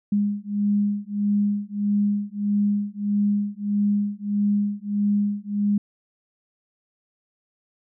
sine beating tone pair, 204 / 205.6 Hz, G#3 / G#3, -31 / -17 cents, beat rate 1.6 Hz, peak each -23 dBFS, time 0.12-5.78 s, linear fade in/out 5 ms, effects none

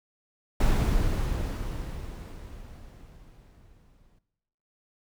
brown noise with exponential decay, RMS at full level -21 dBFS, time 0.6-4.19 s, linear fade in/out 5 ms, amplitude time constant 780 ms, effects noise-tail reverb RT60 1.0 s tail -17 dB re dry

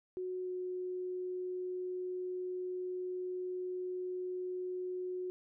sine tone with pitch glide, 367.5 to 365.2 Hz, F#4 to F#4, -12 to -23 cents, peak -36 dBFS, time 0.17-5.3 s, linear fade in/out 0 ms, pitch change -11 cents, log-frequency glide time 0.43-0.49 s, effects none

